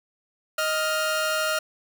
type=tone pair together; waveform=sawtooth; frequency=625 / 1403.1 Hz; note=D#5 / F6; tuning=+8 / +8 cents; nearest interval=octave + major second; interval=1400 cents; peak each=-22 / -22 dBFS; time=0.58-1.59 s; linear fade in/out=5 ms; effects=none